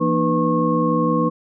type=tone cluster; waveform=sine; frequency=168.5 / 234.9 / 305.7 / 494.5 / 1088 Hz; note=E3 / A#3 / D#4 / B4 / C#6; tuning=+38 / +13 / -30 / +2 / -33 cents; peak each=-22 dBFS; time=0-1.3 s; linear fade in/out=20 ms; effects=none